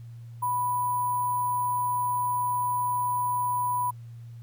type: tone with sample-and-hold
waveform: sine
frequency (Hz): 987.8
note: B5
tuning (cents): 0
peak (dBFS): -24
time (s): 0.42-3.91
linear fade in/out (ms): 10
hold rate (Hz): 11025
effects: added 117 Hz sine -40 dBFS peak until 4.42 s + pink hiss -65 dBFS RMS until 4.42 s